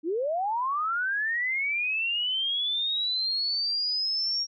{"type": "linear sweep", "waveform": "sine", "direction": "up", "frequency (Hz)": [293.7, 5620], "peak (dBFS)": -25, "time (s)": [0.03, 4.47], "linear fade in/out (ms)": 50, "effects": []}